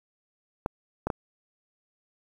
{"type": "clicks", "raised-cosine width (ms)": 1, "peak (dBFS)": -13, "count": 3, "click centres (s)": [0.661, 1.07, 1.102], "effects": ["8-bit"]}